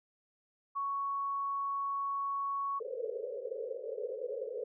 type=tone; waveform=sine; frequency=1112 Hz; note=C#6; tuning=5 cents sharp; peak=-32 dBFS; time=0.75-2.8 s; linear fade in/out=20 ms
type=band-pass noise; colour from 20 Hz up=pink; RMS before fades=-39 dBFS; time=2.8-4.64 s; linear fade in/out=5 ms; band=430 to 540 Hz; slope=96 dB/octave
effects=none